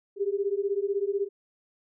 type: beating tone pair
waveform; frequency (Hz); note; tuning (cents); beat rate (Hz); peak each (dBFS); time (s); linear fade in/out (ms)
sine; 392 / 408; G4 / G#4; 0 / -31; 16; -28; 0.16-1.29; 50
effects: none